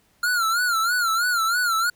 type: tone with vibrato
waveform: square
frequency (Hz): 1396.9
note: F6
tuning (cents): 0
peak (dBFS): -20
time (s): 0.23-1.9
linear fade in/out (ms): 5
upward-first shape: sine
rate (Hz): 3.1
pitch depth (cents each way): 110
effects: pink hiss -62 dBFS RMS until 1.95 s